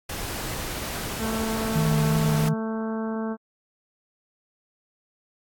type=noise; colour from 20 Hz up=pink; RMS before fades=-32 dBFS; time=0.09-2.49 s; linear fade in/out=5 ms
type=harmonic tone; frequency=221.7 Hz; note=A3; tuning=13 cents sharp; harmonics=1 / 2 / 3 / 4 / 5 / 6 / 7; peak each=-27 / -33 / -37 / -39 / -41 / -43 / -44 dBFS; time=1.18-3.37 s; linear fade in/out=50 ms
type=tone with vibrato; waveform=sine; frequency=155.56 Hz; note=D#3; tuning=in tune; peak=-20 dBFS; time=1.75-2.54 s; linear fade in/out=10 ms; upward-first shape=sine; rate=2.9 Hz; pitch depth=26 cents each way
effects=AAC 64 kbps